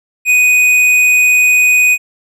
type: tone with tanh clipping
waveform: sine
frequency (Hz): 2489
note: D#7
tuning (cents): 0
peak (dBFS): -8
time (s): 0.25-1.98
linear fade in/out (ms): 50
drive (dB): 11
effects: none